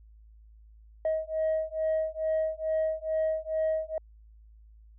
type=beating tone pair; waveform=sine; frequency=632 / 634.3 Hz; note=D#5 / D#5; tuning=+27 / +33 cents; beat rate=2.3 Hz; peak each=-28 dBFS; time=1.05-3.98 s; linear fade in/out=2 ms; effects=tanh soft clip ceiling -22 dBFS + added 54 Hz sine -51 dBFS peak until 4.98 s